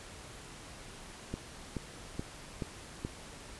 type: click train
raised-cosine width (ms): 3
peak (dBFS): -22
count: 5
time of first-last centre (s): 1.34-3.049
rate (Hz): 2.34
effects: pink hiss -49 dBFS RMS until 3.59 s + resampled to 24000 Hz